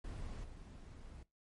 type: noise with level steps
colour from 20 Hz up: brown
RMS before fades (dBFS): -45 / -52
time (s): 0.04-1.23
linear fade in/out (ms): 5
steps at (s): 0.43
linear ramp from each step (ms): 20
effects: noise-tail reverb RT60 0.2 s tail -19 dB re dry + MP3 48 kbps